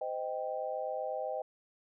sine chord, C minor, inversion none, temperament equal with one note detuned, 514.3 / 622.3 / 784 Hz, C5 / Eb5 / G5, -30 / 0 / 0 cents, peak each -38 / -37 / -39 dBFS, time 0.01-1.42 s, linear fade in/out 5 ms, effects none

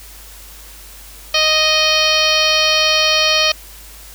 harmonic tone, 622.3 Hz, D#5, in tune, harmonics 1 / 2 / 3 / 4 / 5 / 6 / 7 / 8 / 9, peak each -20 / -22 / -24 / -18 / -18 / -24 / -18 / -24 / -22 dBFS, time 1.34-3.52 s, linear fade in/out 5 ms, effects added 50 Hz sine -39 dBFS peak until 4.14 s + white hiss -39 dBFS RMS until 4.14 s

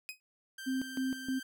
sawtooth tone with exponential decay, 2514 Hz, D#7, 17 cents sharp, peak -32 dBFS, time 0.09-0.2 s, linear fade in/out 0 ms, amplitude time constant 22 ms
sawtooth tone with vibrato, 1568 Hz, G6, in tune, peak -39 dBFS, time 0.58-1.43 s, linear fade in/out 5 ms, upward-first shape triangle, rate 19 Hz, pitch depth 12 cents each way
sine tone with tremolo, 261.6 Hz, C4, in tune, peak -30 dBFS, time 0.66-1.4 s, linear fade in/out 20 ms, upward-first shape square, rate 3.2 Hz, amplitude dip 80%
effects none

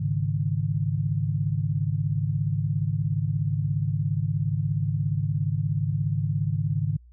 sine chord, Ab suspended fourth, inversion none, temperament equal, 103.83 / 138.59 / 155.56 Hz, Ab2 / Db3 / Eb3, 0 / 0 / 0 cents, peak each -27 dBFS, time 0-6.97 s, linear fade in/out 10 ms, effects added 60 Hz sine -48 dBFS peak until 7.12 s

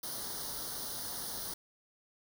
white noise with comb filter, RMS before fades -40 dBFS, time 0.03-1.54 s, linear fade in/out 5 ms, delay 0.2 ms, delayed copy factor +0.9, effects none

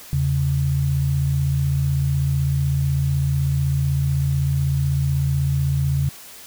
sine tone pair together, 82.2 / 138.16 Hz, E2 / C#3, -4 / -5 cents, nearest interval major sixth, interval 899 cents, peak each -23 / -18 dBFS, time 0.13-6.09 s, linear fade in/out 0 ms, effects white hiss -41 dBFS RMS until 6.46 s

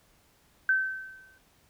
sine tone with exponential decay, 1541 Hz, G6, 30 cents flat, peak -19 dBFS, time 0.69-1.38 s, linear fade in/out 2 ms, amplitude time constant 150 ms, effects pink hiss -64 dBFS RMS until 1.69 s

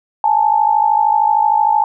sine tone pair together, 837 / 890.1 Hz, G#5 / A5, +13 / +20 cents, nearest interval minor second, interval 107 cents, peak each -13 dBFS, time 0.24-1.84 s, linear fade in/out 2 ms, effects none

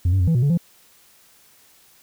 sine tone with pitch steps, 88 / 95.2 / 89.7 / 163.9 / 121.1 / 142.6 / 171 Hz, F2 / F#2 / F2 / E3 / B2 / C#3 / F3, +14 / +50 / +47 / -10 / -34 / +49 / -36 cents, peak -12 dBFS, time 0.05-0.575 s, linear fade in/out 5 ms, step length 75 ms, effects tanh soft clip ceiling -14 dBFS + white hiss -54 dBFS RMS until 2.02 s

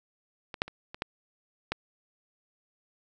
clicks, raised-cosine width 0.3 ms, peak -22 / -9 / -26 / -24 / -14 / -13 dBFS, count 6, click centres 0.542 / 0.619 / 0.68 / 0.945 / 1.021 / 1.72 s, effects none

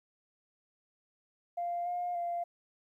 sine tone with pitch steps, 696 / 709 / 693 Hz, F5 / F5 / F5, -6 / +26 / -14 cents, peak -31 dBFS, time 1.57-2.44 s, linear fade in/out 10 ms, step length 290 ms, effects tanh soft clip ceiling -27 dBFS + 12-bit

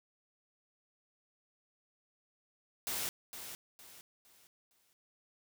white noise with echo, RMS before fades -37 dBFS, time 2.87-3.09 s, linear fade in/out 0 ms, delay 460 ms, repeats 4, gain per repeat -9 dB, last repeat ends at 4.93 s, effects none

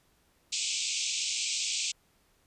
white band-pass noise, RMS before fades -32 dBFS, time 0.52-1.92 s, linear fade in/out 10 ms, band 2300 to 8000 Hz, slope 96 dB/octave, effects pink hiss -68 dBFS RMS until 2.46 s + resampled to 32000 Hz

